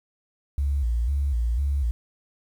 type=tone with vibrato; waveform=sine; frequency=64 Hz; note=C2; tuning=38 cents flat; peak=-20 dBFS; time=0.58-1.91 s; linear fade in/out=0 ms; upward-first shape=square; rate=2 Hz; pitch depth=160 cents each way; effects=tanh soft clip ceiling -16 dBFS + 9-bit